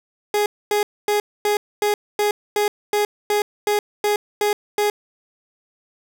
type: tone bursts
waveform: 30% pulse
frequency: 415.3 Hz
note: G#4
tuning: in tune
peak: -14 dBFS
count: 13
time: 0.34-4.9 s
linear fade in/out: 2 ms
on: 120 ms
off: 250 ms
effects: none